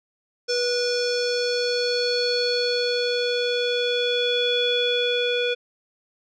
square tone with low-pass filter sweep, 487 Hz, B4, 24 cents flat, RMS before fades -23 dBFS, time 0.48-5.55 s, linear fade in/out 20 ms, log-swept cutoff 5400 to 3100 Hz, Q 7.5, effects none

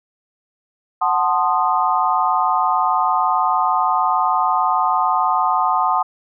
sine chord, F# diminished seventh, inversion none, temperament equal with one note detuned, 740 / 880 / 1046.5 / 1235.2 Hz, F#5 / A5 / C6 / Eb6, 0 / 0 / 0 / -13 cents, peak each -20 dBFS, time 1.01-6.03 s, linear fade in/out 10 ms, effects none

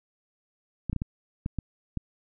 clicks, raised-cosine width 5 ms, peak -17 dBFS, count 7, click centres 0.897 / 0.93 / 0.963 / 1.019 / 1.461 / 1.587 / 1.973 s, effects none

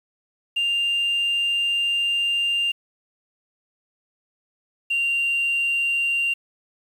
sine tone pair in turn, 2794 / 2773 Hz, F7 / F7, 0 / -13 cents, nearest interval unison, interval 13 cents, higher first, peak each -18 dBFS, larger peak neither, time 0.56-2.72 / 4.9-6.34 s, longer first, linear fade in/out 10 ms, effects tanh soft clip ceiling -16 dBFS + 8-bit

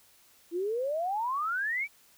sine exponential sweep, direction up, 329.6 to 2349 Hz, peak -28 dBFS, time 0.51-1.88 s, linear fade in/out 50 ms, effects white hiss -61 dBFS RMS until 2.17 s

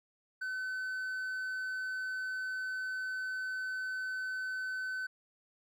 triangle tone, 1518 Hz, F#6, 44 cents sharp, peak -33 dBFS, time 0.41-5.07 s, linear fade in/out 10 ms, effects none

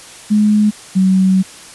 sine tone pair in turn, 210.8 / 188.57 Hz, G#3 / F#3, +26 / +33 cents, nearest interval major second, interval 193 cents, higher first, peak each -8 dBFS, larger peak neither, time 0.3-0.71 / 0.95-1.43 s, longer second, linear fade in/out 20 ms, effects white hiss -36 dBFS RMS until 1.74 s + resampled to 24000 Hz

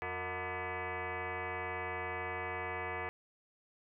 sine tone with frequency modulation, 633 Hz, D#5, 30 cents sharp, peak -36 dBFS, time 0.02-3.09 s, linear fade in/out 0 ms, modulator 273 Hz, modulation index 6.1, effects none

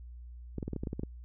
clicks, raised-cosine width 3 ms, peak -22 dBFS, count 10, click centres 0.583 / 0.628 / 0.68 / 0.733 / 0.763 / 0.835 / 0.872 / 0.931 / 0.995 / 1.034 s, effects added 60 Hz sine -44 dBFS peak until 1.24 s

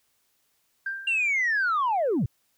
sine tone with exponential decay, 1582 Hz, G6, 15 cents sharp, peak -25 dBFS, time 0.86-1.42 s, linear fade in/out 5 ms, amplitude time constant 120 ms
sine linear sweep, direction down, 2805 to 89.1 Hz, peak -20 dBFS, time 1.07-2.26 s, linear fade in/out 5 ms
effects tanh soft clip ceiling -19 dBFS + white hiss -70 dBFS RMS until 2.57 s

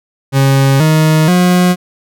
40% pulse tone with pitch steps, 136.2 / 156.45 / 179.72 Hz, C#3 / D#3 / F3, -30 / +10 / +50 cents, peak -6 dBFS, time 0.32-1.76 s, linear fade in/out 50 ms, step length 480 ms, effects none

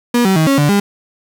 35% pulse tone with pitch steps, 240.7 / 191.1 / 158.4 / 275.2 / 146.2 / 201.6 Hz, B3 / G3 / D#3 / C#4 / D3 / G3, -44 / -44 / +31 / -12 / -7 / +49 cents, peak -8 dBFS, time 0.14-0.8 s, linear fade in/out 5 ms, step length 110 ms, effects 8-bit

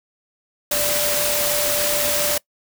sine tone in noise, 587.3 Hz, D5, in tune, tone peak -24 dBFS, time 0.71-2.38 s, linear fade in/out 5 ms, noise white, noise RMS -21 dBFS, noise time 0.71-2.38 s, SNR -6 dB, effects noise-tail reverb RT60 0.1 s tail -23 dB re dry

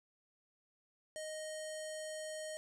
square tone with low-pass filter, 622.3 Hz, D#5, in tune, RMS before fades -44 dBFS, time 1.16-2.57 s, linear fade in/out 0 ms, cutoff 8600 Hz, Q 3.7, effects none

